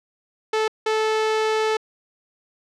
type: tone bursts at uneven times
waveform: sawtooth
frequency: 436.5 Hz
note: A4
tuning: 14 cents flat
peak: -15 dBFS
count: 2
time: 0.53-0.68 / 0.86-1.77 s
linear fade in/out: 5 ms
effects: low-pass 5000 Hz 12 dB/octave